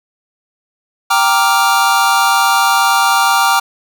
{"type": "chord", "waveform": "square", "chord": "G minor seventh", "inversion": "none", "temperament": "equal", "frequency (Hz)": [784, 932.3, 1174.7, 1396.9], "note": ["G5", "Bb5", "D6", "F6"], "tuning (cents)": [0, 0, 0, 0], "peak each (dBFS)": -16, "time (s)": [1.1, 3.6], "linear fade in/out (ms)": 10, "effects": []}